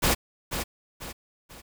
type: noise with echo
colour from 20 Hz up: pink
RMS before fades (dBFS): -22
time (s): 0.02-0.15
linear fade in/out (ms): 20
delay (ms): 490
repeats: 3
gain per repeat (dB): -8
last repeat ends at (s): 1.62
effects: none